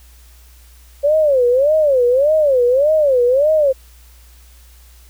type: tone with vibrato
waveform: sine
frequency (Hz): 551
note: C#5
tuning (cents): -11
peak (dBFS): -10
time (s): 1.03-3.73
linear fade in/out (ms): 20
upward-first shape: sine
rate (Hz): 1.7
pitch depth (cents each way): 230
effects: added 60 Hz sine -42 dBFS peak until 5.09 s + white hiss -50 dBFS RMS until 5.09 s

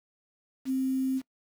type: tone with quantisation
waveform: sine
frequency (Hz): 263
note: C4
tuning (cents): +9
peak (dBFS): -25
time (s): 0.65-1.22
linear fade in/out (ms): 50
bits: 8
effects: noise-tail reverb RT60 0.1 s tail -22 dB re dry

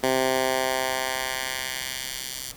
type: tone with high-pass filter sweep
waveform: 10% pulse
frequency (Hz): 130.6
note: C3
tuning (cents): -3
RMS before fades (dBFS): -27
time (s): 0.03-2.52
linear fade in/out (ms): 5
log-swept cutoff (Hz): 290 to 4800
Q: 0.77
effects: pink hiss -46 dBFS RMS until 2.56 s

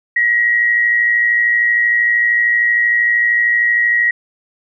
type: tone pair together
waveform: sine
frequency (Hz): 1904 / 2017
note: A#6 / B6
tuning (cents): +36 / +36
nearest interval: minor second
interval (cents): 100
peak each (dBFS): -11 / -21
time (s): 0.16-4.11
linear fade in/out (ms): 5
effects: none

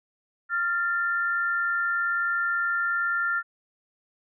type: tone pair together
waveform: sine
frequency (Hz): 1390.6 / 1781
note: F6 / A6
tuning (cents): -8 / +21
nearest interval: major third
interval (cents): 429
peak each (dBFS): -24 / -29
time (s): 0.49-3.43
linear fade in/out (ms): 50
effects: none

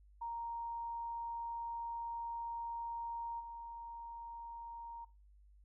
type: tone with level steps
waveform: sine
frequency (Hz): 932.3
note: A#5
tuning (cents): 0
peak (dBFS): -39 / -45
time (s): 0.21-5.05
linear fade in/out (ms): 10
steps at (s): 3.39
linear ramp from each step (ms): 20
effects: noise-tail reverb RT60 0.3 s tail -20 dB re dry + added 50 Hz sine -60 dBFS peak until 5.64 s

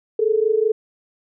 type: tone pair together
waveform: sine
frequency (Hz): 424.3 / 449.5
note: G#4 / A4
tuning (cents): +37 / +37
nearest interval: minor second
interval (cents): 100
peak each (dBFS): -18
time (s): 0.19-0.72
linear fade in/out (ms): 5
effects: none

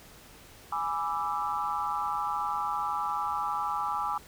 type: chord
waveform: sine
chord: E dominant seventh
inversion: first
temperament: equal with one note detuned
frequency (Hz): 830.6 / 987.8 / 1174.7 / 1326.9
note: G#5 / B5 / D6 / E6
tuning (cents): 0 / 0 / 0 / +11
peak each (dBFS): -33 / -35 / -32 / -36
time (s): 0.72-4.18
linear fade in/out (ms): 5
effects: pink hiss -52 dBFS RMS until 4.27 s

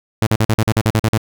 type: tone bursts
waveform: sawtooth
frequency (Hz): 110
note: A2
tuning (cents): 0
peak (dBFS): -8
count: 11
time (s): 0.22-1.177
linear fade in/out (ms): 0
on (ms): 47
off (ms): 44
effects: none

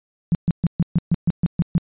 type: tone bursts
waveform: sine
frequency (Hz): 169.9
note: F3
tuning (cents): -47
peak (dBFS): -13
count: 10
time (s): 0.32-1.78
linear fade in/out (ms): 0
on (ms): 29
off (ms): 130
effects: resampled to 8000 Hz

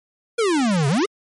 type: exponential two-way sweep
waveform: square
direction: down then up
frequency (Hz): 486.7 to 131.9 to 441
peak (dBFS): -17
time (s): 0.38-1.06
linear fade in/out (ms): 10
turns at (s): 0.88
effects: MP3 48 kbps

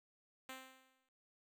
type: tone with exponential decay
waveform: 5% pulse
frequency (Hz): 261.6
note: C4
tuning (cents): 0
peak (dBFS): -34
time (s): 0.49-1.09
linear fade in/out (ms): 1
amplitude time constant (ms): 130
effects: none

